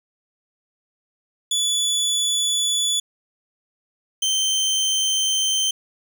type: tone pair in turn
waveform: 25% pulse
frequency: 3442 / 3112 Hz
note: A7 / G7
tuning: -39 / -13 cents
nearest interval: major second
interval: 174 cents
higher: first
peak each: -15 dBFS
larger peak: neither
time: 1.51-3 / 4.22-5.71 s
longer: neither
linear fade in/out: 5 ms
effects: none